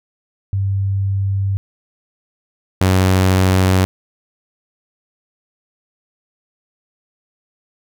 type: tone pair in turn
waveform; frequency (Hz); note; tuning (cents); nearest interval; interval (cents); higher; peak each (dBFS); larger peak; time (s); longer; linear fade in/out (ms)
sine / sawtooth; 98 / 93.62; G2 / F#2; 0 / +21; minor second; 79; first; -15 / -7; second; 0.53-1.57 / 2.81-3.85; neither; 0
effects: none